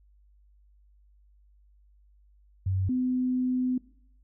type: tone pair in turn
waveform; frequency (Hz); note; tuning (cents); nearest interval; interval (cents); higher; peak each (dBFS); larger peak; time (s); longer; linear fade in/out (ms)
sine; 94.8 / 253.5; F#2 / B3; +43 / +45; octave + perfect fourth; 1702; second; -24; neither; 2.66-2.89 / 2.89-3.78; second; 5
effects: noise-tail reverb RT60 0.7 s tail -21 dB re dry + added 50 Hz sine -57 dBFS peak until 4.23 s